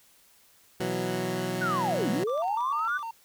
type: chord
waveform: 15% pulse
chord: B suspended fourth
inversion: none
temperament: equal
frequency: 123.47 / 164.81 / 185 Hz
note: B2 / E3 / F#3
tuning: 0 / 0 / 0 cents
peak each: -28 / -28 / -25 dBFS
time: 0.8-2.24 s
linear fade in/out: 5 ms
type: linear two-way sweep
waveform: sine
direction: down then up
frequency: 1522 to 190 to 1522 Hz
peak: -26 dBFS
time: 1.61-2.98 s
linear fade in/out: 10 ms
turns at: 2.1 s
type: clicks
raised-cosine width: 0.2 ms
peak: -34 dBFS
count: 11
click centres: 1.764 / 1.91 / 2.296 / 2.377 / 2.44 / 2.481 / 2.607 / 2.793 / 2.85 / 2.893 / 2.992 s
type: tone with vibrato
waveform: triangle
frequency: 1036 Hz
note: C6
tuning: 17 cents flat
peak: -31 dBFS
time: 2.27-3.11 s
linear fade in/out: 5 ms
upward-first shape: square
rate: 3.3 Hz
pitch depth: 220 cents each way
effects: white hiss -60 dBFS RMS until 3.24 s